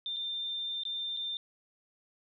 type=tone with dropouts; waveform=sine; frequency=3592 Hz; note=A7; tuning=35 cents sharp; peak=-33 dBFS; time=0.06-1.37 s; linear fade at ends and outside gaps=1 ms; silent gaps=0.163-0.167 / 0.835-0.852 / 1.166-1.171 s; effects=none